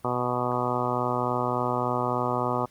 harmonic tone, 123.47 Hz, B2, in tune, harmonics 1 / 2 / 3 / 4 / 5 / 6 / 7 / 8 / 9 / 10, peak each -33 / -33 / -33 / -33 / -33 / -33 / -33 / -33 / -33 / -33 dBFS, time 0.04-2.66 s, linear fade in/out 10 ms, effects pink hiss -59 dBFS RMS until 2.7 s + Opus 32 kbps

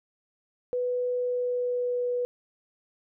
sine tone with pitch glide, 494.8 to 490.5 Hz, B4 to B4, +3 to -12 cents, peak -25 dBFS, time 0.73-2.25 s, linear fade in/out 0 ms, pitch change -15 cents, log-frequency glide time 1.13-2.1 s, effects none

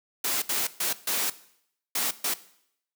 white noise bursts at uneven times, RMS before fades -27 dBFS, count 6, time 0.24-0.42 / 0.49-0.67 / 0.8-0.93 / 1.07-1.3 / 1.95-2.11 / 2.24-2.34 s, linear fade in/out 5 ms, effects noise-tail reverb RT60 0.7 s tail -17 dB re dry + high-pass 200 Hz 12 dB/octave

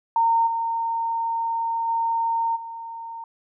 sine tone with level steps, 917 Hz, A#5, 29 cents flat, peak -16 / -22 / -20 / -32 dBFS, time 0.16-3.24 s, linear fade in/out 2 ms, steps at 0.46 / 1.87 / 2.55 s, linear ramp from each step 20 ms, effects none

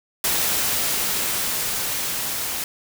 white noise with level ramp, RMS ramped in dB -21 to -27 dBFS, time 0.24-2.64 s, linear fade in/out 2 ms, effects none

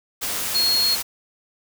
sine tone in noise, 4300 Hz, C8, 47 cents sharp, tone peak -17 dBFS, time 0.54-0.96 s, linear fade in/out 20 ms, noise white, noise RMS -26 dBFS, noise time 0.21-1.03 s, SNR +6 dB, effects none

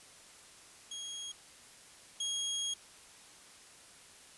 25% pulse tone pair in turn, 3282 / 3282 Hz, G#7 / G#7, -21 / -21 cents, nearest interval unison, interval 0 cents, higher neither, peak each -37 / -30 dBFS, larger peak second, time 0.91-1.32 / 2.2-2.74 s, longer second, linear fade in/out 5 ms, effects white hiss -56 dBFS RMS until 4.37 s + resampled to 24000 Hz

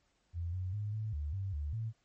sine tone with pitch steps, 85.4 / 92.2 / 104.4 / 108.4 / 73.9 / 97.2 / 73.6 / 112 Hz, F2 / F#2 / G#2 / A2 / D2 / G2 / D2 / A2, -38 / -6 / +10 / -25 / +11 / -14 / +4 / +31 cents, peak -34 dBFS, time 0.33-1.93 s, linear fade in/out 50 ms, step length 200 ms, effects pink hiss -75 dBFS RMS until 2.04 s + MP3 32 kbps

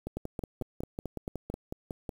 two click trains, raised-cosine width 2 ms, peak -22 / -21 dBFS, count 12 / 7, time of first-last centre 0.07-2.092 / 0.17-1.5 s, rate 5.44 / 4.51 Hz, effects 8-bit

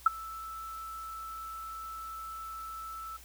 sine tone with ADSR envelope, 1318.5 Hz, E6, in tune, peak -15 dBFS, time 0.06-3.17 s, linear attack 5 ms, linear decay 17 ms, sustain -24 dB, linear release 8 ms, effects added 60 Hz sine -54 dBFS peak until 3.24 s + white hiss -54 dBFS RMS until 3.24 s

